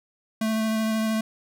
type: tone with vibrato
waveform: square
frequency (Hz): 220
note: A3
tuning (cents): 0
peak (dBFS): -23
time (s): 0.41-1.21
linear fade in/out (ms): 5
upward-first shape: sine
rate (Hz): 13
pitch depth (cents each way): 12
effects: none